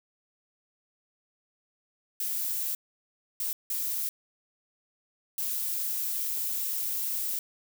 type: noise bursts at uneven times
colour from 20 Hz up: violet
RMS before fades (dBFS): -31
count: 4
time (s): 2.2-2.75 / 3.4-3.53 / 3.7-4.09 / 5.38-7.39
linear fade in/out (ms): 2
effects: none